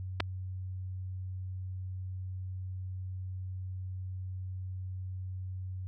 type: clicks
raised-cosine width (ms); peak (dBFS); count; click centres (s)
0.3; -18 / -12; 2; 0.201 / 0.204
effects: added 93 Hz sine -36 dBFS peak until 5.87 s